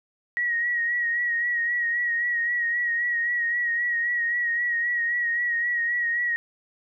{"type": "tone with vibrato", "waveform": "sine", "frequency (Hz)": 1900, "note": "A#6", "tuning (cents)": 33, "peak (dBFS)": -22, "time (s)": [0.37, 6.36], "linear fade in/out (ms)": 0, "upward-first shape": "sine", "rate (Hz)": 3.8, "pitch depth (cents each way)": 37, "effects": []}